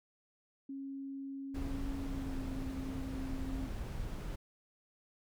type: tone with pitch glide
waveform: sine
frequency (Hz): 273.3 to 265.2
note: C#4 to C4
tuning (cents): -24 to +23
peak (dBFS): -40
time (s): 0.69-3.67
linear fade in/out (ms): 5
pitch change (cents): -53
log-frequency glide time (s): 2.06-2.41
type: noise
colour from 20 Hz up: brown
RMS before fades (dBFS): -40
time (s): 1.54-4.36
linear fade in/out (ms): 10
effects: none